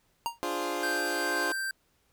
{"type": "tone with exponential decay", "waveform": "square", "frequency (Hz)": 934, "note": "A#5", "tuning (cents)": 3, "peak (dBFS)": -25, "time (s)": [0.26, 0.39], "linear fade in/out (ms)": 0, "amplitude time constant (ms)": 27}
{"type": "chord", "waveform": "20% pulse", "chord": "D half-diminished seventh", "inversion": "none", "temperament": "equal", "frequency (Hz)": [293.7, 349.2, 415.3, 523.3], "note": ["D4", "F4", "Ab4", "C5"], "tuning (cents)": [0, 0, 0, 0], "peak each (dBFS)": [-32, -29, -33, -32], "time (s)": [0.43, 1.52], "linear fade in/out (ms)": 0}
{"type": "tone", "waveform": "square", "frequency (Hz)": 1568, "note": "G6", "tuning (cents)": 0, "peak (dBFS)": -31, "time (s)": [0.83, 1.71], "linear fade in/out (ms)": 2}
{"effects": ["pink hiss -70 dBFS RMS until 2.12 s"]}